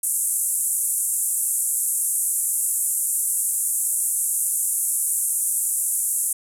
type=band-pass noise; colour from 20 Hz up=pink; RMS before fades=-23 dBFS; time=0.03-6.33 s; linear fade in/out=5 ms; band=8000 to 12000 Hz; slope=48 dB/octave; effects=none